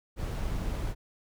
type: noise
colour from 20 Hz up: brown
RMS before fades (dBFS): -32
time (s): 0.16-0.95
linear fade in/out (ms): 50
effects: none